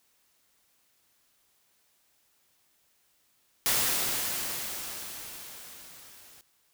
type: noise with level ramp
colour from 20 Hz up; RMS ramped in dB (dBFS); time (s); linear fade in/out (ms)
white; -25 to -54; 3.66-6.41; 0
effects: white hiss -69 dBFS RMS until 6.73 s